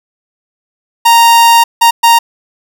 45% pulse tone bursts at uneven times, 930 Hz, A#5, 4 cents flat, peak -3 dBFS, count 3, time 1.05-1.64 / 1.81-1.91 / 2.03-2.19 s, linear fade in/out 10 ms, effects none

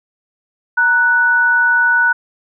sine tone pair together, 932.3 / 1480 Hz, A#5 / F#6, 0 / 0 cents, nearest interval minor sixth, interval 800 cents, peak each -19 / -10 dBFS, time 0.77-2.13 s, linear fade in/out 10 ms, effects none

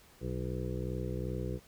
harmonic tone, 62.6 Hz, B1, 24 cents sharp, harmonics 1 / 2 / 3 / 5 / 6 / 7 / 8, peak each -39 / -38 / -41 / -44 / -43 / -45 / -44 dBFS, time 0.2-1.6 s, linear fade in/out 50 ms, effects pink hiss -60 dBFS RMS until 1.67 s

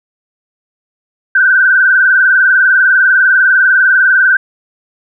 sine tone with vibrato, 1521 Hz, F#6, 47 cents sharp, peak -5 dBFS, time 1.35-4.37 s, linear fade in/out 5 ms, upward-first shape sine, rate 20 Hz, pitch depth 76 cents each way, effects none

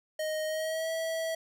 square tone with pitch glide, 622.3 to 650.6 Hz, D#5 to E5, 0 to -23 cents, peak -31 dBFS, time 0.19-1.35 s, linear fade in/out 5 ms, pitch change +77 cents, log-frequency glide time 0.46-0.91 s, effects none

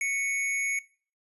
square tone with amplitude modulation, 2217 Hz, C#7, in tune, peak -25 dBFS, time 0.01-0.79 s, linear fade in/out 2 ms, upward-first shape sine, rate 208 Hz, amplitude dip 45%, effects noise-tail reverb RT60 0.4 s tail -20 dB re dry + resampled to 32000 Hz

